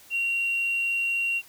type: tone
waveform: sine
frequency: 2752 Hz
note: F7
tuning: 26 cents flat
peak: -22 dBFS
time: 0.1-1.42 s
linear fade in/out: 50 ms
effects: tanh soft clip ceiling -20 dBFS + white hiss -52 dBFS RMS until 1.48 s